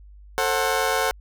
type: chord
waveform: 20% pulse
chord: F# diminished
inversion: first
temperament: just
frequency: 444 / 532.8 / 740 Hz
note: A4 / C5 / F#5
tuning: +16 / +31 / 0 cents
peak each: -20 dBFS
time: 0.38-1.11 s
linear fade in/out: 0 ms
effects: added 50 Hz sine -43 dBFS peak until 1.2 s